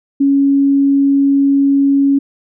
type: tone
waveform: sine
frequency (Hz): 277.7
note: C#4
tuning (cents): +3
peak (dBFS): -8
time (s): 0.2-2.19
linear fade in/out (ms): 10
effects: none